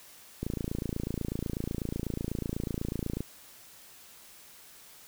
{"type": "click train", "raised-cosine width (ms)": 3, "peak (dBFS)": -19, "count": 79, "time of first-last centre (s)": [0.43, 3.206], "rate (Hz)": 28.1, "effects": ["white hiss -53 dBFS RMS until 5.07 s"]}